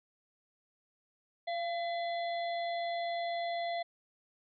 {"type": "harmonic tone with a mistuned harmonic", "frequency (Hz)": 686, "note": "F5", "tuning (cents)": -31, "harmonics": [1, 3, 5, 6], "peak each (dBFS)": [-33, -43, -47, -49], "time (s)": [1.47, 3.83], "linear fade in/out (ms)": 10, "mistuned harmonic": 3, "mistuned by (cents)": -34, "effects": []}